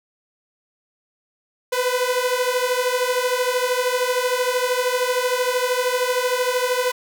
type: beating tone pair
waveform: sawtooth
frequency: 493.9 / 506.9 Hz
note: B4 / B4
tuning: 0 / +45 cents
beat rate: 13 Hz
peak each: -18 dBFS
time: 1.72-6.92 s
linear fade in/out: 10 ms
effects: none